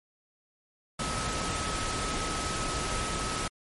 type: tone in noise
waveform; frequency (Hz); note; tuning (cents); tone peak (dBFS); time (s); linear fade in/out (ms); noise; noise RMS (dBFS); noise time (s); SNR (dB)
sine; 1286; E6; -43; -36; 0.99-3.48; 5; pink; -32; 0.99-3.48; -7
effects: MP3 48 kbps